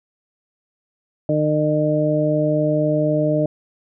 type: harmonic tone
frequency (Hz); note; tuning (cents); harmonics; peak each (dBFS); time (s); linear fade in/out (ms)
152; D#3; -40; 1 / 2 / 3 / 4; -21 / -21 / -26 / -19; 1.29-3.46; 2
effects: none